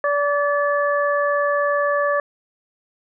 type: harmonic tone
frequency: 577 Hz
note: D5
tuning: 31 cents flat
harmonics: 1 / 2 / 3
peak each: -19 / -22 / -24 dBFS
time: 0.04-2.2 s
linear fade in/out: 2 ms
effects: none